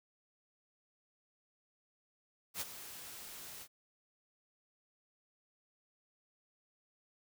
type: noise with ADSR envelope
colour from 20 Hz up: white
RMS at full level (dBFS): -37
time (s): 2.54-3.68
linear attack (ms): 70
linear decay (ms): 27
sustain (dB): -12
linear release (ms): 61
effects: none